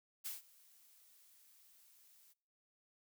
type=noise with ADSR envelope; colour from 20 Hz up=blue; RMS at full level=-42 dBFS; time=0.24-2.34 s; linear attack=25 ms; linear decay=150 ms; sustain=-24 dB; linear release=24 ms; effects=noise-tail reverb RT60 0.6 s tail -25 dB re dry